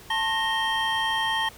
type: tone cluster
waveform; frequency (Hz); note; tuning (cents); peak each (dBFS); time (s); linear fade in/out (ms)
triangle; 887 / 1075 / 1856 / 3168; A5 / C6 / A#6 / G7; +14 / +47 / -8 / +18; -25 / -32 / -26 / -27; 0.1-1.49; 5
effects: pink hiss -47 dBFS RMS until 1.57 s